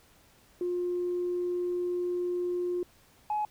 sine tone pair in turn, 355.1 / 844.6 Hz, F4 / G#5, +29 / +29 cents, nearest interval octave + minor third, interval 1500 cents, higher second, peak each -27 / -26 dBFS, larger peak second, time 0.61-2.83 / 3.3-3.45 s, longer first, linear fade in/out 2 ms, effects tanh soft clip ceiling -23 dBFS + pink hiss -61 dBFS RMS until 3.5 s

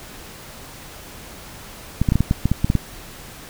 clicks, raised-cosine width 5 ms, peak -4 dBFS, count 11, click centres 2.016 / 2.088 / 2.121 / 2.156 / 2.206 / 2.311 / 2.456 / 2.516 / 2.645 / 2.701 / 2.753 s, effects pink hiss -39 dBFS RMS until 3.49 s

